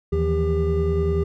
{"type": "tone cluster", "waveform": "triangle", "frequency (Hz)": [78.9, 159.9, 170.2, 399], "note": ["D#2", "D#3", "F3", "G4"], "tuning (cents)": [25, 48, -44, 31], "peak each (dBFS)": [-20, -26, -28, -20], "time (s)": [0.12, 1.24], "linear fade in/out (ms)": 10, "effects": []}